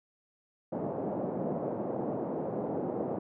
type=band-pass noise; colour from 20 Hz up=white; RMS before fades=-34 dBFS; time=0.72-3.19 s; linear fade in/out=5 ms; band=140 to 640 Hz; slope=24 dB/octave; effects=none